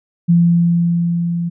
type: tone with level ramp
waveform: sine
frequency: 171 Hz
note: F3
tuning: 36 cents flat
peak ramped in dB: -7 to -17 dBFS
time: 0.28-1.5 s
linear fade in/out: 20 ms
effects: none